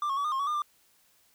triangle tone with pitch steps, 1184 / 1090 / 1139 / 1217 / 1069 / 1129 / 1210 / 1186 Hz, D6 / C#6 / C#6 / D#6 / C6 / C#6 / D#6 / D6, +14 / -29 / +47 / -39 / +37 / +31 / -49 / +17 cents, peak -25 dBFS, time 0.02-0.62 s, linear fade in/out 2 ms, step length 75 ms, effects white hiss -65 dBFS RMS until 1.34 s

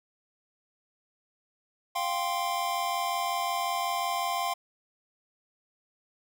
square chord, F suspended second, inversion none, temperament equal, 698.5 / 784 / 1046.5 Hz, F5 / G5 / C6, 0 / 0 / 0 cents, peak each -33 / -34 / -32 dBFS, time 1.95-4.54 s, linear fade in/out 10 ms, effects none

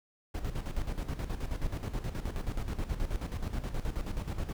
brown noise with tremolo, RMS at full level -32 dBFS, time 0.34-4.53 s, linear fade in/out 10 ms, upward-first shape square, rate 9.4 Hz, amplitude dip 65%, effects none

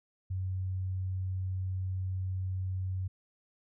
sine tone, 93.5 Hz, F#2, 19 cents sharp, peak -31 dBFS, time 0.3-3.08 s, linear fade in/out 10 ms, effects none

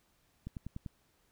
click train, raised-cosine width 5 ms, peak -28 dBFS, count 5, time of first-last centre 0.47-0.862 s, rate 10.2 Hz, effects pink hiss -72 dBFS RMS until 1.31 s

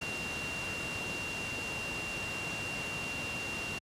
sine tone in noise, 2763 Hz, F7, 19 cents flat, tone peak -37 dBFS, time 0.01-3.79 s, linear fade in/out 10 ms, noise pink, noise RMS -39 dBFS, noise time 0.01-3.79 s, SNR -1 dB, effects high-pass 80 Hz 12 dB/octave + low-pass 8000 Hz 12 dB/octave

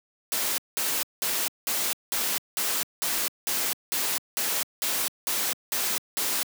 white noise bursts, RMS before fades -27 dBFS, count 14, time 0.32-6.43 s, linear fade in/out 0 ms, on 260 ms, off 190 ms, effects high-pass 200 Hz 12 dB/octave

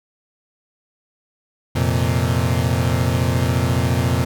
35% pulse chord, F suspended fourth, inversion none, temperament equal, 87.31 / 116.54 / 130.81 Hz, F2 / Bb2 / C3, 0 / 0 / 0 cents, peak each -19 dBFS, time 1.75-4.25 s, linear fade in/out 10 ms, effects none

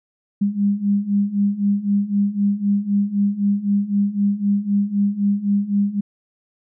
sine beating tone pair, 199.7 / 203.6 Hz, G3 / G#3, +32 / -34 cents, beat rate 3.9 Hz, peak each -21 / -18 dBFS, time 0.41-6.01 s, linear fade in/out 10 ms, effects none

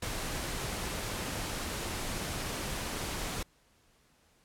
pink noise, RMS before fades -36 dBFS, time 0.02-3.43 s, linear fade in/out 5 ms, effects pink hiss -67 dBFS RMS until 4.44 s + low-pass 12000 Hz 12 dB/octave

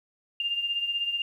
sine beating tone pair, 2800 / 2816 Hz, F7 / F7, +4 / +14 cents, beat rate 16 Hz, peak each -27 / -34 dBFS, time 0.4-1.22 s, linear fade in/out 2 ms, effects 10-bit

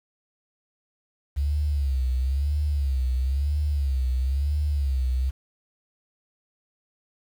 sine tone with vibrato, 68.7 Hz, C#2, 15 cents flat, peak -21 dBFS, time 1.36-5.31 s, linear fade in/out 20 ms, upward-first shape sine, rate 1 Hz, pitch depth 140 cents each way, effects 8-bit

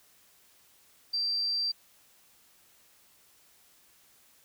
sine tone, 4699 Hz, D8, in tune, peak -27 dBFS, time 1.13-1.72 s, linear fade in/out 10 ms, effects white hiss -62 dBFS RMS until 4.44 s

